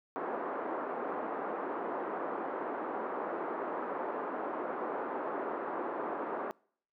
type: band-pass noise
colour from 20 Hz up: pink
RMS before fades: -37 dBFS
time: 0.16-6.51 s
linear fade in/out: 0 ms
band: 310 to 1300 Hz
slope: 24 dB/octave
effects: noise-tail reverb RT60 0.6 s tail -26 dB re dry